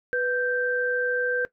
sine tone pair together, 494 / 1566.6 Hz, B4 / G6, 0 / -2 cents, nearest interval octave + minor sixth, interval 1998 cents, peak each -25 dBFS, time 0.13-1.45 s, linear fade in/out 0 ms, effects noise-tail reverb RT60 0.1 s tail -17 dB re dry

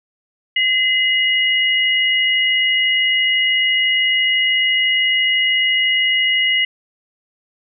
sine tone pair together, 2043 / 2889 Hz, C7 / F#7, -42 / -42 cents, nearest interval tritone, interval 600 cents, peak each -16 / -16 dBFS, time 0.56-6.65 s, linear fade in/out 5 ms, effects none

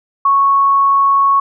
sine tone, 1106 Hz, C#6, 4 cents flat, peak -8 dBFS, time 0.25-1.4 s, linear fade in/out 5 ms, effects none

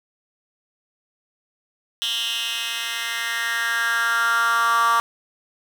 10% pulse tone with high-pass filter sweep, 231.9 Hz, A#3, 9 cents flat, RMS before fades -22 dBFS, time 2.02-5 s, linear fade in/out 0 ms, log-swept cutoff 3100 to 1100 Hz, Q 5, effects none

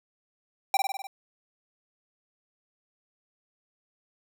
square tone with echo, 785 Hz, G5, 2 cents sharp, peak -20 dBFS, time 0.74-0.77 s, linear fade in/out 2 ms, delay 50 ms, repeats 6, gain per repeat -3 dB, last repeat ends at 1.07 s, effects none

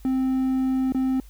triangle tone with dropouts, 261.6 Hz, C4, in tune, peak -18 dBFS, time 0.05-1.2 s, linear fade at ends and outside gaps 1 ms, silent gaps 0.922-0.947 s, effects added 50 Hz sine -43 dBFS peak until 1.29 s + white hiss -57 dBFS RMS until 1.29 s

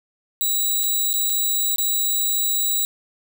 5% pulse tone with dropouts, 3894 Hz, B7, 25 cents flat, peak -11 dBFS, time 0.41-2.85 s, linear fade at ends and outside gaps 0 ms, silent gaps 0.835-0.839 / 1.131-1.139 / 1.297-1.301 / 1.76-1.783 s, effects none

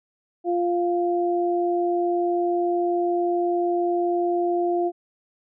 sine tone pair together, 349.2 / 697.8 Hz, F4 / F5, 0 / -2 cents, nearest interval octave, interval 1198 cents, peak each -21 / -25 dBFS, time 0.44-4.92 s, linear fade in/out 50 ms, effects none

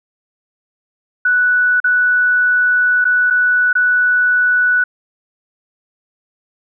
sine tone with dropouts, 1480 Hz, F#6, in tune, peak -10 dBFS, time 1.25-4.84 s, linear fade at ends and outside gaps 5 ms, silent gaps 1.802-1.842 / 3.044-3.051 / 3.302-3.306 / 3.73-3.752 s, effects none

